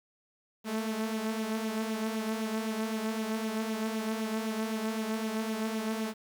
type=tone with flanger; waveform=sawtooth; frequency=220 Hz; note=A3; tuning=in tune; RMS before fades=-33 dBFS; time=0.64-6.14 s; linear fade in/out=50 ms; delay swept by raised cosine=0.29 to 4.69 ms; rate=3.9 Hz; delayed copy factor=+0.5; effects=9-bit